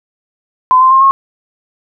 sine tone with pitch steps, 1021 / 1041.9 / 1063.1 / 1084.8 Hz, C6 / C6 / C6 / C#6, -43 / -8 / +27 / -38 cents, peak -4 dBFS, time 0.71-1.11 s, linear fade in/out 0 ms, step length 100 ms, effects none

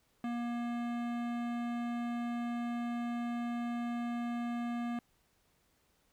sine tone with hard clipping, 237.9 Hz, A#3, 35 cents sharp, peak -36 dBFS, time 0.24-4.99 s, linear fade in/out 2 ms, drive 17 dB, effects pink hiss -73 dBFS RMS until 6.12 s

